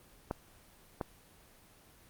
clicks, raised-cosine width 1 ms, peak -19 dBFS, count 2, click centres 0.311 / 1.012 s, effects pink hiss -60 dBFS RMS until 2.09 s + Opus 24 kbps

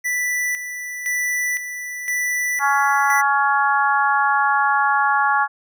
square tone with tremolo, 1975.5 Hz, B6, in tune, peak -20 dBFS, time 0.04-3.22 s, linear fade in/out 20 ms, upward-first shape square, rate 0.98 Hz, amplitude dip 60%
harmonic tone, 280 Hz, C#4, 18 cents sharp, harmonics 3 / 4 / 5 / 6, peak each -19 / -20 / -21 / -22 dBFS, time 2.59-5.48 s, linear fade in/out 50 ms
effects none

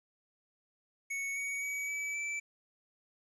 square tone with pitch steps, 2217 / 2243 / 2269 / 2295 / 2322 Hz, C#7 / C#7 / C#7 / D7 / D7, 0 / +20 / +40 / -40 / -20 cents, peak -35 dBFS, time 1.1-2.4 s, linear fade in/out 10 ms, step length 260 ms, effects resampled to 24000 Hz + 11-bit

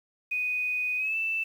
sine tone with pitch glide, 2489 to 2652 Hz, D#7 to E7, 0 to +10 cents, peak -26 dBFS, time 0.31-1.44 s, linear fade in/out 10 ms, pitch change +110 cents, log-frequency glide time 0.97-1.16 s, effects 9-bit

